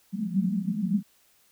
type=band-pass noise; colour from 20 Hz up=pink; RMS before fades=-27 dBFS; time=0.12-1.03 s; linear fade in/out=50 ms; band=180 to 220 Hz; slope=96 dB/octave; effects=white hiss -63 dBFS RMS until 1.51 s